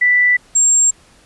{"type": "tone pair in turn", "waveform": "sine", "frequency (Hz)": [1975.5, 7458], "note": ["B6", "A#8"], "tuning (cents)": [0, 0], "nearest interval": "octave + major seventh", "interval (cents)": 2300, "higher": "second", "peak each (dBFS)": -9, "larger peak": "neither", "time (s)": [[0.01, 0.37], [0.55, 0.91]], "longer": "neither", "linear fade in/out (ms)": 10, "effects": ["pink hiss -49 dBFS RMS until 1.25 s", "resampled to 24000 Hz"]}